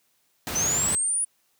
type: noise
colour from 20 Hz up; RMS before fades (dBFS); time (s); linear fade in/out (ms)
pink; -30; 0.47-0.95; 0
type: linear sweep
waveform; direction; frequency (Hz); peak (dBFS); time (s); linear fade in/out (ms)
sine; up; 5990 to 9880; -22; 0.55-1.25; 10
effects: white hiss -68 dBFS RMS until 1.59 s + high-pass 80 Hz 12 dB/octave